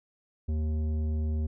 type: tone with tanh clipping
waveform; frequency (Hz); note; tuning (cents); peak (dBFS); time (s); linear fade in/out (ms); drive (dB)
sine; 77.4; D#2; -9; -28; 0.48-1.47; 10; 11
effects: none